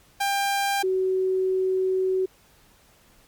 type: tone pair in turn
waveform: sawtooth / sine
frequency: 796 / 375.7 Hz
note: G5 / F#4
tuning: +26 / +26 cents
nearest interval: octave + minor second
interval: 1300 cents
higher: first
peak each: -18 / -20 dBFS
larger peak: first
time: 0.2-0.83 / 0.83-2.26 s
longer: second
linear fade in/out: 10 ms
effects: pink hiss -57 dBFS RMS until 3.27 s + MP3 96 kbps